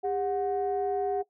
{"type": "tone pair together", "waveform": "sine", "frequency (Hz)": [401.4, 734], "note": ["G4", "F#5"], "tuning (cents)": [41, -14], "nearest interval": "minor seventh", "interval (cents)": 1045, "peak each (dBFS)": -28, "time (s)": [0.03, 1.23], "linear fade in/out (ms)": 20, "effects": ["noise-tail reverb RT60 0.1 s tail -18 dB re dry", "tanh soft clip ceiling -20 dBFS"]}